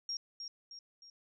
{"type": "tone with echo", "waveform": "sine", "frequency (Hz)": 5580, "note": "F8", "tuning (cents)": -2, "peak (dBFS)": -35, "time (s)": [0.09, 0.17], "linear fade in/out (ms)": 2, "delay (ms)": 310, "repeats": 3, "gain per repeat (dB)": -6, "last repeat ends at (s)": 1.1, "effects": []}